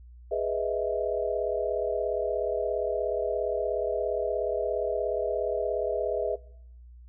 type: chord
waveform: sine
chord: E major seventh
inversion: first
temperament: equal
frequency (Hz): 415.3 / 493.9 / 622.3 / 659.3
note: G#4 / B4 / D#5 / E5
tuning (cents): 0 / 0 / 0 / 0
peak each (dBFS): -31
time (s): 0.31-6.36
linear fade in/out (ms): 10
effects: noise-tail reverb RT60 0.7 s tail -23 dB re dry + added 60 Hz sine -46 dBFS peak until 7.08 s